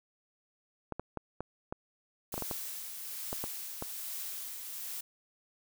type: clicks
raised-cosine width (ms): 1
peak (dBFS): -22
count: 12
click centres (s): 0.923 / 0.996 / 1.173 / 1.406 / 1.725 / 2.341 / 2.379 / 2.423 / 2.512 / 3.329 / 3.44 / 3.824
type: noise with tremolo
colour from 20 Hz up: blue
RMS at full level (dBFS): -39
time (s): 2.32-5.01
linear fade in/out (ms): 5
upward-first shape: triangle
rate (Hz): 1.2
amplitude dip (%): 40
effects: none